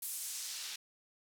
white noise with band-pass filter sweep, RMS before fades -42 dBFS, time 0.02-0.76 s, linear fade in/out 5 ms, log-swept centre 12000 to 3500 Hz, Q 1, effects none

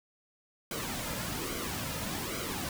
pink noise with flanger, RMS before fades -36 dBFS, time 0.71-2.69 s, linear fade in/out 2 ms, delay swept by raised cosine 1.1 to 2.7 ms, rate 1.2 Hz, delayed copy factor -0.6, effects none

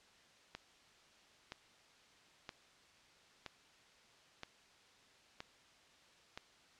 click train, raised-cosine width 0.2 ms, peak -27 dBFS, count 7, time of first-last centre 0.55-6.375 s, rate 1.03 Hz, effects white hiss -65 dBFS RMS until 6.79 s + low-pass 5000 Hz 12 dB/octave

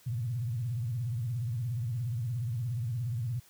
sine tone with vibrato, 118.2 Hz, A#2, 24 cents sharp, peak -30 dBFS, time 0.06-3.4 s, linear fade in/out 10 ms, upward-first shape sine, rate 17 Hz, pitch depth 180 cents each way, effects white hiss -60 dBFS RMS until 3.49 s

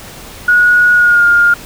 sine tone with pitch glide, 1454 to 1412.6 Hz, F#6 to F6, -31 to +19 cents, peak -5 dBFS, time 0.48-1.54 s, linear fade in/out 5 ms, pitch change -50 cents, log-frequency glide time 0.94-1.25 s, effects pink hiss -32 dBFS RMS until 1.65 s

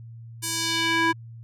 square tone with band-pass filter sweep, 329.6 Hz, E4, in tune, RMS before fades -24 dBFS, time 0.42-1.13 s, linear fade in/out 20 ms, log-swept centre 9500 to 1300 Hz, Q 1.2, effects added 115 Hz sine -39 dBFS peak until 1.43 s

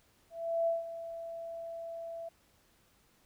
sine tone with ADSR envelope, 667 Hz, E5, 20 cents sharp, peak -26 dBFS, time 0.3-2.29 s, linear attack 370 ms, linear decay 160 ms, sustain -13 dB, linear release 8 ms, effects pink hiss -68 dBFS RMS until 3.25 s

